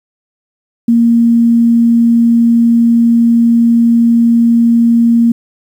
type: tone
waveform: sine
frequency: 233.1 Hz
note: A#3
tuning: in tune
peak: -5 dBFS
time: 0.88-5.32 s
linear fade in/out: 5 ms
effects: 7-bit